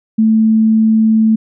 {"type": "tone", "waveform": "sine", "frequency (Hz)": 220.4, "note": "A3", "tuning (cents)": 3, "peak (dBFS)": -7, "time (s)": [0.18, 1.36], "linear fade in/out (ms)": 10, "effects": []}